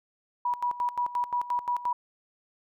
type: tone with tremolo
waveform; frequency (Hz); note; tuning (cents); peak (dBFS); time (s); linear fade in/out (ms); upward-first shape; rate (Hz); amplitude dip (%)
sine; 973; B5; -26; -24; 0.45-1.93; 5; square; 5.7; 80
effects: none